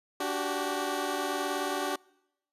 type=tone cluster; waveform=15% pulse; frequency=290.6 / 371.7 / 390.7 Hz; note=D4 / F#4 / G4; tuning=-18 / +8 / -6 cents; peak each=-27 / -27 / -29 dBFS; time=0.2-1.96 s; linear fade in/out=5 ms; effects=noise-tail reverb RT60 0.9 s tail -26 dB re dry + resampled to 32000 Hz